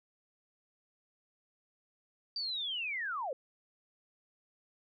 sine linear sweep, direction down, 4699 to 479.5 Hz, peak -34 dBFS, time 2.36-3.33 s, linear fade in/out 2 ms, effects none

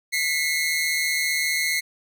sawtooth tone pair together, 2003 / 2158 Hz, B6 / C#7, +24 / -47 cents, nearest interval minor second, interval 129 cents, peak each -22 / -20 dBFS, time 0.12-1.81 s, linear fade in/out 20 ms, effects none

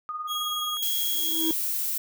sine tone with tremolo, 1232 Hz, D#6, 17 cents flat, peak -28 dBFS, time 0.09-0.77 s, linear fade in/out 0 ms, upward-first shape sine, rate 19 Hz, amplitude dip 55%
40% pulse tone, 3302 Hz, G#7, 11 cents flat, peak -28 dBFS, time 0.27-1.54 s, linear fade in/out 50 ms
violet noise, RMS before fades -28 dBFS, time 0.82-1.98 s, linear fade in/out 5 ms
triangle tone with exponential growth, 321.6 Hz, E4, 43 cents flat, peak -20 dBFS, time 1-1.51 s, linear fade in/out 1 ms, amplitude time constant 110 ms
effects none

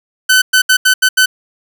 sawtooth tone bursts at uneven times, 1515 Hz, F#6, 40 cents sharp, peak -3 dBFS, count 6, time 0.29-0.42 / 0.53-0.62 / 0.69-0.77 / 0.85-0.94 / 1.02-1.09 / 1.17-1.26 s, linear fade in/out 10 ms, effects none

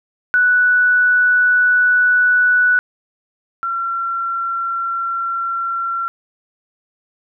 sine tone pair in turn, 1480 / 1363 Hz, F#6 / F6, 0 / -43 cents, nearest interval minor second, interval 143 cents, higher first, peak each -10 / -18 dBFS, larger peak first, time 0.34-2.79 / 3.63-6.08 s, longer neither, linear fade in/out 0 ms, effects none

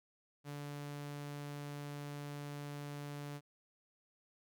sawtooth tone, 144.8 Hz, D3, 24 cents flat, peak -39 dBFS, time 0.44-3.41 s, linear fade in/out 50 ms, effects none

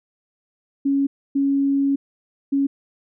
sine tone bursts at uneven times, 277.2 Hz, C#4, in tune, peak -16 dBFS, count 3, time 0.85-1.07 / 1.35-1.96 / 2.52-2.67 s, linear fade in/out 10 ms, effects none

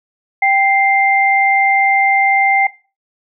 sine tone pair together, 784.5 / 2093 Hz, G5 / C7, +1 / 0 cents, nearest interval octave + perfect fourth, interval 1699 cents, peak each -12 dBFS, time 0.42-2.67 s, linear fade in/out 5 ms, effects noise-tail reverb RT60 0.3 s tail -17 dB re dry

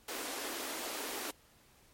pink high-pass noise, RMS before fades -40 dBFS, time 0.08-1.31 s, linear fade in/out 5 ms, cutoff 260 Hz, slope 48 dB/octave, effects pink hiss -64 dBFS RMS until 1.93 s + MP3 64 kbps

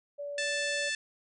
sine tone, 575 Hz, D5, 37 cents flat, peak -35 dBFS, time 0.18-0.9 s, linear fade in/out 20 ms
harmonic tone, 880 Hz, A5, in tune, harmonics 2 / 3 / 4 / 5 / 6 / 7 / 8 / 9 / 10, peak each -33 / -37 / -39 / -41 / -43 / -44 / -45 / -46 / -47 dBFS, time 0.38-0.95 s, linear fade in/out 2 ms
effects none

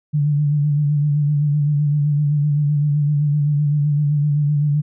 sine tone with vibrato, 146.83 Hz, D3, in tune, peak -14 dBFS, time 0.13-4.82 s, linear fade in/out 20 ms, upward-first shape sine, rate 7.8 Hz, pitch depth 42 cents each way, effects none

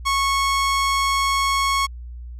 sawtooth tone, 1100 Hz, C#6, 14 cents flat, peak -14 dBFS, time 0.05-1.87 s, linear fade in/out 20 ms, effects added 60 Hz sine -32 dBFS peak until 2.39 s + low-pass 10000 Hz 12 dB/octave

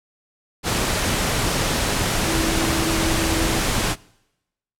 sine tone in noise, 326.2 Hz, E4, 18 cents flat, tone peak -24 dBFS, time 2.25-3.63 s, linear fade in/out 50 ms, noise pink, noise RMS -21 dBFS, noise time 0.63-3.96 s, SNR -6 dB, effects noise-tail reverb RT60 0.9 s tail -24 dB re dry + low-pass 11000 Hz 12 dB/octave

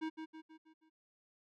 square tone with echo, 317.4 Hz, D#4, 35 cents sharp, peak -37 dBFS, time 0.01-0.1 s, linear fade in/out 20 ms, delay 160 ms, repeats 5, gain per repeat -6 dB, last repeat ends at 0.9 s, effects low-pass 3000 Hz 12 dB/octave

